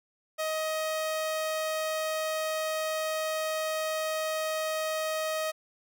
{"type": "tone", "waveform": "sawtooth", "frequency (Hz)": 629, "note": "D#5", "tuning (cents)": 19, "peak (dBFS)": -25, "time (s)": [0.38, 5.52], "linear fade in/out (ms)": 20, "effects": []}